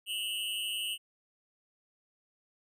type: tone with amplitude modulation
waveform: square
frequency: 2906 Hz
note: F#7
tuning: 32 cents flat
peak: -29 dBFS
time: 0.06-0.98 s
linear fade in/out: 50 ms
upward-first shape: sine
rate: 212 Hz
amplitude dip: 100%
effects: none